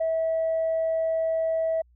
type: tone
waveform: sine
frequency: 649 Hz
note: E5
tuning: 27 cents flat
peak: -21 dBFS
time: 0-1.82 s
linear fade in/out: 10 ms
effects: tanh soft clip ceiling -19 dBFS + added 60 Hz sine -56 dBFS peak until 1.95 s